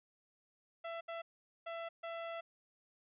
sawtooth tone bursts at uneven times, 668 Hz, E5, 23 cents sharp, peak -37 dBFS, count 4, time 0.84-1.01 / 1.08-1.22 / 1.66-1.89 / 2.03-2.41 s, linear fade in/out 10 ms, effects resampled to 8000 Hz

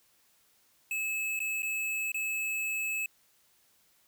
square tone with dropouts, 2596 Hz, E7, 27 cents flat, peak -31 dBFS, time 0.91-3.06 s, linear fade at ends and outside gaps 2 ms, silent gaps 1.392-1.402 / 1.622-1.63 / 2.119-2.144 s, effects white hiss -67 dBFS RMS until 4.07 s

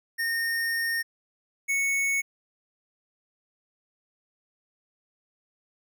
square tone pair in turn, 1838 / 2212 Hz, A#6 / C#7, -25 / -4 cents, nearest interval minor third, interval 321 cents, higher second, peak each -26 / -24 dBFS, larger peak second, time 0.18-1.03 / 1.68-2.22 s, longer first, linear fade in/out 20 ms, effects none

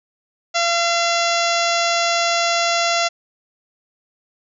harmonic tone, 683 Hz, F5, 39 cents flat, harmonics 1 / 2 / 3 / 4 / 5 / 6 / 7 / 8 / 9 / 10, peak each -20 / -23 / -25 / -26 / -27 / -28 / -28 / -29 / -30 / -30 dBFS, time 0.54-3.09 s, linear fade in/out 20 ms, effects none

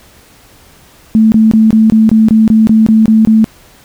sine tone bursts, 220 Hz, A3, in tune, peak -3 dBFS, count 12, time 1.15-3.443 s, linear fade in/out 0 ms, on 170 ms, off 23 ms, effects pink hiss -42 dBFS RMS until 3.84 s

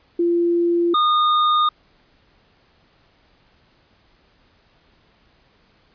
sine / square tone pair in turn, 343.6 / 1224.5 Hz, F4 / D#6, -28 / -28 cents, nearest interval octave + minor seventh, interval 2200 cents, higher second, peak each -15 dBFS, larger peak neither, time 0.19-0.94 / 0.94-1.69 s, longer neither, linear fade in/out 5 ms, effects pink hiss -58 dBFS RMS until 5.94 s + resampled to 11025 Hz

